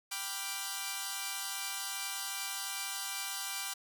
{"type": "chord", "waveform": "5% pulse", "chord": "G dominant seventh", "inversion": "none", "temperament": "equal", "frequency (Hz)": [784, 987.8, 1174.7, 1396.9], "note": ["G5", "B5", "D6", "F6"], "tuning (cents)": [0, 0, 0, 0], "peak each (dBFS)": [-29, -31, -30, -31], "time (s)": [0.11, 3.74], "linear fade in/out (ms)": 10, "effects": []}